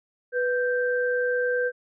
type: tone pair together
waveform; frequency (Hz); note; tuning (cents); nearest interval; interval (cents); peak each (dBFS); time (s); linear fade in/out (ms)
sine; 493.4 / 1568; B4 / G6; -2 / 0; octave + minor sixth; 2002; -23 / -27; 0.32-1.72; 50
effects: none